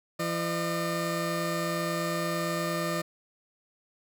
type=tone pair together; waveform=20% pulse; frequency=168.9 / 605.4 Hz; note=E3 / D#5; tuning=+42 / -48 cents; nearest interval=octave + minor seventh; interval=2210 cents; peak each=-26 dBFS; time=0.19-3.02 s; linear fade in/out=10 ms; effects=none